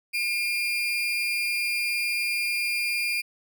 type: tone with amplitude modulation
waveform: 35% pulse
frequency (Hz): 2403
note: D7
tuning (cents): +39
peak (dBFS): -20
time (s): 0.13-3.22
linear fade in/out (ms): 20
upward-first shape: sine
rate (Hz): 227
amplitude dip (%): 55
effects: none